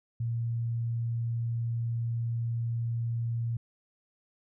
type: tone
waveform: sine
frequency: 116.54 Hz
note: A#2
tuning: in tune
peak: -28 dBFS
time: 0.2-3.57 s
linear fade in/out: 5 ms
effects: none